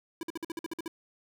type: tone bursts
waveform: square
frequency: 329.6 Hz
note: E4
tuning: in tune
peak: -34 dBFS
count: 10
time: 0.21-0.879 s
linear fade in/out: 2 ms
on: 21 ms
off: 51 ms
effects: none